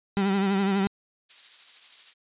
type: tone with vibrato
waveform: 35% pulse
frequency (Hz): 196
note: G3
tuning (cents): 0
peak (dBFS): -20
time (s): 0.17-0.87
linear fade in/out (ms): 0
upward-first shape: triangle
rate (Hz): 12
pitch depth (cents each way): 59
type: noise with tremolo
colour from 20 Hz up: violet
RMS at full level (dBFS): -33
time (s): 1.29-2.14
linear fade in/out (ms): 20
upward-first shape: triangle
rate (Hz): 13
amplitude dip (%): 40
effects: resampled to 8000 Hz